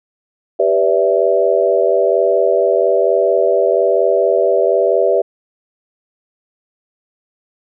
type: chord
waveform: sine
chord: E minor seventh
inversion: first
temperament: equal with one note detuned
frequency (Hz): 392 / 493.9 / 578.2 / 659.3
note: G4 / B4 / D5 / E5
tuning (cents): 0 / 0 / -27 / 0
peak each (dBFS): -16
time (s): 0.59-5.22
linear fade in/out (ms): 10
effects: none